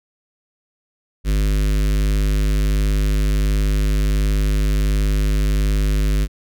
square tone with notch filter, 50.7 Hz, G#1, 41 cents flat, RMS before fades -17 dBFS, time 1.24-6.28 s, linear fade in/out 50 ms, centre 820 Hz, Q 0.65, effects none

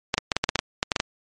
clicks, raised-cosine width 0.2 ms, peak -3 dBFS, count 12, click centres 0.141 / 0.18 / 0.318 / 0.366 / 0.44 / 0.491 / 0.557 / 0.591 / 0.829 / 0.918 / 0.962 / 1.001 s, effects MP3 48 kbps

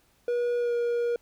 triangle tone with pitch glide, 482.1 to 475.5 Hz, B4 to A#4, -42 to +34 cents, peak -22 dBFS, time 0.28-1.16 s, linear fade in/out 2 ms, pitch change -24 cents, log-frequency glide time 0.58-0.74 s, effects pink hiss -65 dBFS RMS until 1.21 s

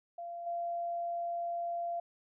sine tone with level steps, 688 Hz, F5, 26 cents flat, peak -39 / -33 dBFS, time 0.18-2 s, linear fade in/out 5 ms, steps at 0.46 s, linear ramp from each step 10 ms, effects none

